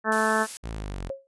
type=harmonic tone; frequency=218.7 Hz; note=A3; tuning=10 cents flat; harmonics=1 / 2 / 3 / 4 / 5 / 6 / 7 / 8; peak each=-29 / -29 / -29 / -29 / -29 / -29 / -29 / -29 dBFS; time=0.04-0.47 s; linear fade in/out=50 ms
type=noise; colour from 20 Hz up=blue; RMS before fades=-34 dBFS; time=0.12-0.57 s; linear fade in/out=0 ms
type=exponential sweep; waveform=sawtooth; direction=down; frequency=58.27 to 43.65 Hz; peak=-28 dBFS; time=0.63-1.1 s; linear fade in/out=20 ms
type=tone with exponential decay; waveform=sine; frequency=544 Hz; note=C#5; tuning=33 cents flat; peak=-25 dBFS; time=1.1-1.27 s; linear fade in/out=0 ms; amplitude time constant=35 ms
effects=resampled to 24000 Hz